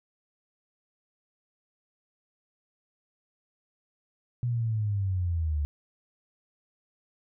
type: linear sweep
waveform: sine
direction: down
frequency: 123.2 to 71.5 Hz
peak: -25 dBFS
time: 4.43-5.65 s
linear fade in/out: 0 ms
effects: none